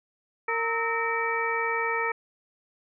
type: harmonic tone with a mistuned harmonic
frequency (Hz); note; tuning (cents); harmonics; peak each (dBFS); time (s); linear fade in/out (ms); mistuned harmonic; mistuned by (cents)
459.8; A#4; -24; 1 / 2 / 3 / 4 / 5; -31 / -31 / -31 / -31 / -31; 0.48-2.12; 5; 3; -110
effects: none